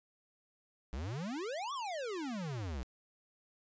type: exponential two-way sweep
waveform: square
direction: up then down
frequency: 58.8 to 1174.7 to 58.8 Hz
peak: -38 dBFS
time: 0.93-2.83 s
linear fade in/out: 0 ms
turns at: 1.73 s
effects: resampled to 16000 Hz